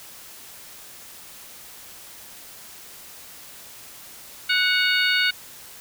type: harmonic tone with a mistuned harmonic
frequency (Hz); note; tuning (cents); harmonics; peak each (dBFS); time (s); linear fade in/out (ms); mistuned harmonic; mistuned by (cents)
740; F#5; 0; 2 / 3 / 4 / 5 / 6; -22 / -24 / -25 / -26 / -27; 4.49-5.31; 10; 4; -50
effects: white hiss -43 dBFS RMS until 5.8 s